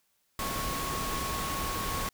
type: tone in noise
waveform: sine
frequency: 1100 Hz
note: C#6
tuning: 14 cents flat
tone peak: -35 dBFS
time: 0.39-2.09 s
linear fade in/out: 2 ms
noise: pink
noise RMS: -34 dBFS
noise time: 0.39-2.09 s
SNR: -4 dB
effects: white hiss -73 dBFS RMS until 2.13 s